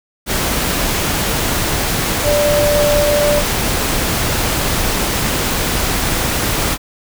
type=tone in noise; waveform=sine; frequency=587.3 Hz; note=D5; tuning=in tune; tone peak=-12 dBFS; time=2.23-3.43 s; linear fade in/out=50 ms; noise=pink; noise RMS=-17 dBFS; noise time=0.26-6.78 s; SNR=+2 dB; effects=none